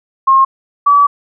sine tone pair in turn, 1072 / 1146.2 Hz, C6 / D6, +42 / -42 cents, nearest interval minor second, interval 116 cents, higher second, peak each -5 dBFS, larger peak neither, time 0.27-0.45 / 0.86-1.07 s, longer second, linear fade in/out 10 ms, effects none

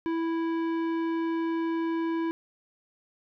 sine tone with tanh clipping, 329.6 Hz, E4, in tune, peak -28 dBFS, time 0.06-2.31 s, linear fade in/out 0 ms, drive 14 dB, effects none

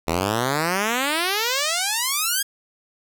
5% pulse exponential sweep, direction up, 78.2 to 1657 Hz, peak -9 dBFS, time 0.07-2.43 s, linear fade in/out 10 ms, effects none

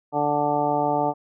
harmonic tone, 146.83 Hz, D3, in tune, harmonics 1 / 2 / 3 / 4 / 5 / 6 / 8, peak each -33 / -28 / -29 / -27 / -24 / -25 / -35 dBFS, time 0.12-1.14 s, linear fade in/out 50 ms, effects none

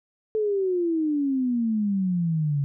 sine exponential sweep, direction down, 440 to 138.59 Hz, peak -21 dBFS, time 0.35-2.64 s, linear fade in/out 0 ms, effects none

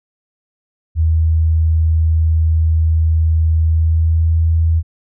sine tone with pitch glide, 80.3 to 81.52 Hz, E2 to E2, -45 to -19 cents, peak -10 dBFS, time 0.95-4.83 s, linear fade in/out 50 ms, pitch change +26 cents, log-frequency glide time 3.64-4.33 s, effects none

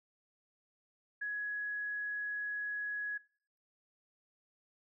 sine tone, 1676 Hz, G#6, 15 cents sharp, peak -35 dBFS, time 1.21-3.18 s, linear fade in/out 10 ms, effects noise-tail reverb RT60 0.6 s tail -24 dB re dry

